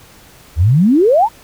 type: exponential sweep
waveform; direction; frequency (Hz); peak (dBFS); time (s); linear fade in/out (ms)
sine; up; 73.42 to 970; -7; 0.56-1.29; 50
effects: pink hiss -43 dBFS RMS until 1.43 s